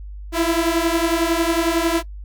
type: beating tone pair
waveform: sawtooth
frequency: 327.9 / 338.9 Hz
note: E4 / E4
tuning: -9 / +48 cents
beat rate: 11 Hz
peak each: -16 dBFS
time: 0.32-2.03 s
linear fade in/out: 50 ms
effects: noise-tail reverb RT60 0.1 s tail -21 dB re dry + added 50 Hz sine -31 dBFS peak until 2.24 s